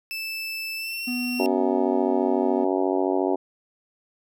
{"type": "tone with pitch glide", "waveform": "30% pulse", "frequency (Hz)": [2637, 2725], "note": ["E7", "F7"], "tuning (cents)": [0, -43], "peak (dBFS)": -26, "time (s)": [0.11, 1.46], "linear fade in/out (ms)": 0, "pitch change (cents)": 57, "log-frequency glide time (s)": [0.76, 1.03]}
{"type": "tone", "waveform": "triangle", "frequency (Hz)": 246.9, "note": "B3", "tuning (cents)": 0, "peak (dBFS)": -24, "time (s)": [1.07, 2.65], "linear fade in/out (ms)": 10}
{"type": "harmonic tone", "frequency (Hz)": 94.1, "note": "F#2", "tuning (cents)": 30, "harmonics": [3, 4, 5, 6, 7, 8, 9, 10], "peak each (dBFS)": [-26, -24, -31, -31, -29, -33, -32, -37], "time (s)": [1.39, 3.36], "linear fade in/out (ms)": 10}
{"effects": []}